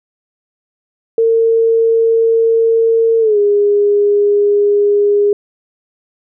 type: tone with pitch glide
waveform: sine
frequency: 454.6 to 409.7 Hz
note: A#4 to G#4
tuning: -43 to -24 cents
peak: -8 dBFS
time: 1.18-5.33 s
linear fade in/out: 2 ms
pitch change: -181 cents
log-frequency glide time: 3.2-3.38 s
effects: none